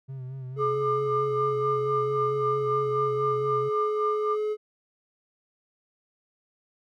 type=tone with vibrato; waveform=triangle; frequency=130.81 Hz; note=C3; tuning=in tune; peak=-32 dBFS; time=0.08-3.7 s; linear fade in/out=20 ms; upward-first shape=sine; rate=4.5 Hz; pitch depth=50 cents each way
type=tone; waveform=triangle; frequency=425.4 Hz; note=G#4; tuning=42 cents sharp; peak=-23 dBFS; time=0.56-4.57 s; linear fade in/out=50 ms
type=tone with tremolo; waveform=sine; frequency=1198 Hz; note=D6; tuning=34 cents sharp; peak=-24 dBFS; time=0.58-4.37 s; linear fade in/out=50 ms; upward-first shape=sine; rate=3.8 Hz; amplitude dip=75%
effects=none